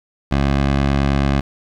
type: tone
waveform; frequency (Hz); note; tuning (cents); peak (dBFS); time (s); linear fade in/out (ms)
15% pulse; 69.3; C#2; 0; -8; 0.31-1.41; 10
effects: low-pass 4000 Hz 12 dB/octave + 8-bit